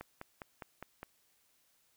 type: click train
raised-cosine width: 0.5 ms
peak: -28 dBFS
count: 6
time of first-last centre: 0.01-1.03 s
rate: 4.9 Hz
effects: white hiss -72 dBFS RMS until 1.96 s